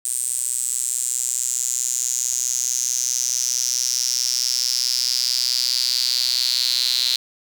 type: tone with high-pass filter sweep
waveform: sawtooth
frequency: 124.6 Hz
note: B2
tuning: 16 cents sharp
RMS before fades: -22 dBFS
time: 0.05-7.16 s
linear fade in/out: 0 ms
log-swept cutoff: 8500 to 4100 Hz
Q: 7.2
effects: none